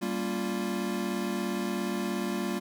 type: chord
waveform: square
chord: G half-diminished seventh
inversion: none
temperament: equal with one note detuned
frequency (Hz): 196 / 233.1 / 282.4 / 349.2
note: G3 / Bb3 / Db4 / F4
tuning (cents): 0 / 0 / +32 / 0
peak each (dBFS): -34 / -35 / -40 / -35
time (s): 0.01-2.6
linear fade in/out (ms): 20
effects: none